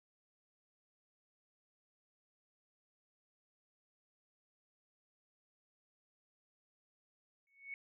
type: tone with exponential growth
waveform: sine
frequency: 2217 Hz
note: C#7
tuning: in tune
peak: -39 dBFS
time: 7.47-7.74 s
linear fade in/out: 1 ms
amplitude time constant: 58 ms
effects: none